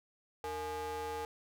square ring-modulated tone, 190 Hz, F#3, 46 cents sharp, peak -35 dBFS, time 0.44-1.25 s, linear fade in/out 0 ms, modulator 650 Hz, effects none

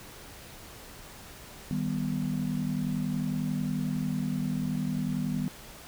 sine chord, Eb augmented, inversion none, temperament equal, 155.56 / 196 / 246.9 Hz, Eb3 / G3 / B3, 0 / 0 / 0 cents, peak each -32 dBFS, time 1.71-5.48 s, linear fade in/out 0 ms, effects pink hiss -47 dBFS RMS until 5.87 s

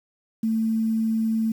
sine tone with quantisation, 222.8 Hz, A3, 22 cents sharp, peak -20 dBFS, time 0.43-1.52 s, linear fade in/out 5 ms, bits 8, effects none

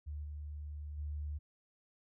sine tone with level steps, 74.2 Hz, D2, 18 cents sharp, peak -39 / -41 / -37 dBFS, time 0.06-1.39 s, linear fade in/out 20 ms, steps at 0.23 / 0.97 s, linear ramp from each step 20 ms, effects none

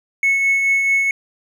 triangle tone with tremolo, 2200 Hz, C#7, 14 cents flat, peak -9 dBFS, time 0.23-1.11 s, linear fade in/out 2 ms, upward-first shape triangle, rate 4.6 Hz, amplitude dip 45%, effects tanh soft clip ceiling -8 dBFS

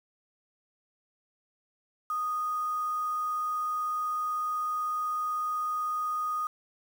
sine tone with quantisation, 1238 Hz, D#6, 9 cents flat, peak -28 dBFS, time 2.1-6.47 s, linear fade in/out 2 ms, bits 8, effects none

